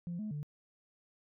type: tone with pitch steps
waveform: sine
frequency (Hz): 172.9 / 213.6 / 147.5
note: F3 / G#3 / D3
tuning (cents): -17 / +49 / +8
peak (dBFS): -35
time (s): 0.07-0.43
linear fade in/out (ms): 0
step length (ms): 120
effects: tanh soft clip ceiling -33 dBFS